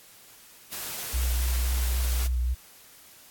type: noise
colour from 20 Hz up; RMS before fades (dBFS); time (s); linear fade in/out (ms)
white; -35; 0.71-2.28; 20
type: tone with vibrato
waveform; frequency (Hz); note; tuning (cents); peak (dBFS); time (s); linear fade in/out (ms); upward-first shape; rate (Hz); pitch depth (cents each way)
sine; 61.74; B1; 0; -23; 1.13-2.55; 20; sine; 3.7; 24
effects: white hiss -52 dBFS RMS until 3.3 s + AAC 64 kbps